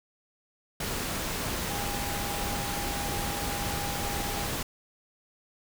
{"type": "tone in noise", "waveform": "sine", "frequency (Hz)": 810, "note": "G#5", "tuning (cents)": -43, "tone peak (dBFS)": -37, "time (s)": [1.7, 4.47], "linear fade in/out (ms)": 5, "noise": "pink", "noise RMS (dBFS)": -32, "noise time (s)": [0.8, 4.63], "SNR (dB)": -8, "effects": []}